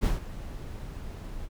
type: noise with ADSR envelope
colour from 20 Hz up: brown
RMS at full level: -22 dBFS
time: 0.01-1.49 s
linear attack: 36 ms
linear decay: 150 ms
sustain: -16 dB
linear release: 48 ms
effects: none